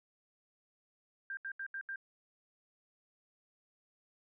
sine tone bursts, 1587 Hz, G6, 21 cents sharp, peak -38 dBFS, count 5, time 1.3-1.959 s, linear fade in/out 2 ms, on 71 ms, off 76 ms, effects none

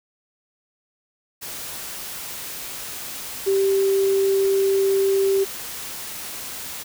sine tone in noise, 390 Hz, G4, 9 cents flat, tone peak -16 dBFS, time 3.46-5.45 s, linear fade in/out 20 ms, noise white, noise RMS -33 dBFS, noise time 1.41-6.84 s, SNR +14 dB, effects none

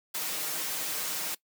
white noise with comb filter, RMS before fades -33 dBFS, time 0.14-1.35 s, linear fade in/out 10 ms, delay 6.4 ms, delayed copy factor +0.85, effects noise-tail reverb RT60 0.1 s tail -20 dB re dry + high-pass 200 Hz 12 dB/octave

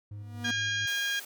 triangle tone with tremolo, 103.2 Hz, G#2, 10 cents flat, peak -36 dBFS, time 0.11-0.86 s, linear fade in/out 5 ms, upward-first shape square, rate 4.3 Hz, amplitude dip 25%
45% pulse tone with exponential growth, 240 Hz, B3, 49 cents flat, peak -31 dBFS, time 0.11-0.51 s, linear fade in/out 5 ms, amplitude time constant 85 ms
harmonic tone, 813 Hz, G#5, 37 cents flat, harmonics 2 / 3 / 4 / 5 / 6 / 7 / 8, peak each -30 / -40 / -33 / -45 / -45 / -45 / -42 dBFS, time 0.44-1.2 s, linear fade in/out 10 ms
white high-pass noise, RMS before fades -44 dBFS, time 0.87-1.25 s, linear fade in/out 5 ms, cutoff 270 Hz, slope 24 dB/octave
effects none

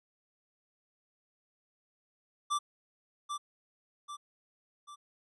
square tone with echo, 1172 Hz, D6, 4 cents flat, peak -29 dBFS, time 2.5-2.59 s, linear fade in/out 20 ms, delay 790 ms, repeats 3, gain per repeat -6 dB, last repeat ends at 4.96 s, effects resampled to 24000 Hz

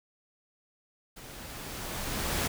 pink noise with level ramp, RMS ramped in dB -47 to -29 dBFS, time 1.16-2.48 s, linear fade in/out 10 ms, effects none

